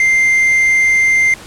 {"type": "tone with quantisation", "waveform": "triangle", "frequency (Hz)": 2093, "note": "C7", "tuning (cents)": 0, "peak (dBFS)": -7, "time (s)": [0, 1.34], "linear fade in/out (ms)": 2, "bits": 5, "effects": ["pink hiss -35 dBFS RMS until 1.46 s", "low-pass 10000 Hz 12 dB/octave"]}